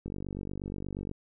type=click train; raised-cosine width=3 ms; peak=-24 dBFS; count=52; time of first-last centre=0.06-1.114 s; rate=48.4 Hz; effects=none